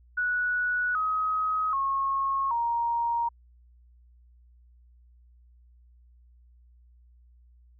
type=tone with pitch steps; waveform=sine; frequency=1471 / 1265.9 / 1089.3 / 937.4 Hz; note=F#6 / D#6 / C#6 / A#5; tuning=-11 / +30 / -31 / +9 cents; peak=-24 dBFS; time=0.17-3.29 s; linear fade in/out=10 ms; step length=780 ms; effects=added 60 Hz sine -54 dBFS peak until 7.79 s